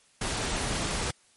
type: noise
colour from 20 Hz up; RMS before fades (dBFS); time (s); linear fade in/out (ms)
pink; -30; 0.21-1.11; 5
effects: white hiss -62 dBFS RMS until 1.36 s + MP3 48 kbps